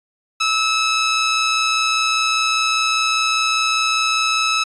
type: tone with amplitude modulation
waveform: 15% pulse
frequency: 1300 Hz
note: E6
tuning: 24 cents flat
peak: -8 dBFS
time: 0.4-4.64 s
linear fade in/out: 10 ms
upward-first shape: sine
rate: 125 Hz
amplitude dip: 30%
effects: resampled to 24000 Hz